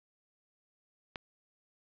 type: click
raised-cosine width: 0.3 ms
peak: -22 dBFS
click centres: 1.158 s
effects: resampled to 11025 Hz + 9-bit